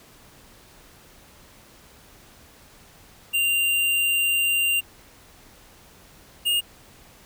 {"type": "tone pair in turn", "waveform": "square", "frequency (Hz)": [2783, 2837], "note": ["F7", "F7"], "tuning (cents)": [-7, 27], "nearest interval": "unison", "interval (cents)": 34, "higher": "second", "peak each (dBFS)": -20, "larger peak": "neither", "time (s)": [[3.33, 4.81], [6.45, 6.61]], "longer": "first", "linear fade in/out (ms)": 20, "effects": ["pink hiss -51 dBFS RMS until 7.25 s"]}